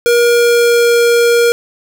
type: tone with pitch glide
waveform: square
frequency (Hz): 475.4 to 472.1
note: A#4 to A#4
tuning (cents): +34 to +22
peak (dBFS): -8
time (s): 0.06-1.52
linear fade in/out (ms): 0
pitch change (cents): -12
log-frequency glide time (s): 0.26-0.98
effects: none